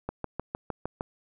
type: click train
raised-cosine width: 1 ms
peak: -17 dBFS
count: 7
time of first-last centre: 0.09-1.009 s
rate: 6.53 Hz
effects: none